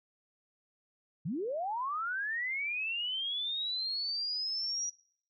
sine linear sweep, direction up, 130.81 to 5800 Hz, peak -32 dBFS, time 1.25-4.9 s, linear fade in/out 10 ms, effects noise-tail reverb RT60 0.6 s tail -23 dB re dry

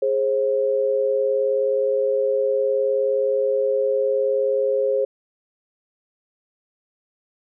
sine tone pair together, 415.3 / 534.6 Hz, G#4 / C5, 0 / +37 cents, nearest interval major third, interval 437 cents, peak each -22 / -19 dBFS, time 0.02-5.05 s, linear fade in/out 5 ms, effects none

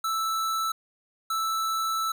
square tone pair in turn, 1318.5 / 1318.5 Hz, E6 / E6, 0 / 0 cents, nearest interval unison, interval 0 cents, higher neither, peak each -26 dBFS, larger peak neither, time 0.04-0.72 / 1.3-2.12 s, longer second, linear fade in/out 5 ms, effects none

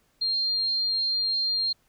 sine tone, 4199 Hz, C8, 5 cents sharp, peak -23 dBFS, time 0.21-1.73 s, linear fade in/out 10 ms, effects pink hiss -67 dBFS RMS until 1.88 s

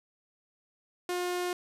sawtooth tone, 357.1 Hz, F4, 39 cents sharp, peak -26 dBFS, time 1.09-1.53 s, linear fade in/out 2 ms, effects resampled to 32000 Hz

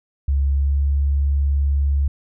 sine tone with pitch glide, 69.3 to 70.31 Hz, C#2 to C#2, 0 to +25 cents, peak -15 dBFS, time 0.28-2.08 s, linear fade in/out 5 ms, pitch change +25 cents, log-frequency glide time 0.49-0.82 s, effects none

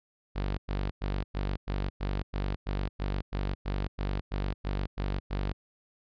sawtooth tone bursts, 48.87 Hz, G1, 5 cents flat, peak -25 dBFS, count 16, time 0.35-5.53 s, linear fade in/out 20 ms, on 230 ms, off 100 ms, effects resampled to 11025 Hz

